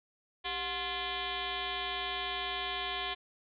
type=tone with frequency modulation; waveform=sine; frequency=2062 Hz; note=C7; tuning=26 cents flat; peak=-33 dBFS; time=0.44-3.15 s; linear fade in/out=20 ms; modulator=334 Hz; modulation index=4.8; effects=none